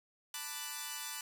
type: chord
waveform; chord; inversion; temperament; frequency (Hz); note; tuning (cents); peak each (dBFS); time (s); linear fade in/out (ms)
5% pulse; B minor seventh; third; equal; 880 / 987.8 / 1174.7 / 1480; A5 / B5 / D6 / F#6; 0 / 0 / 0 / 0; -34; 0.34-1.21; 2
effects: none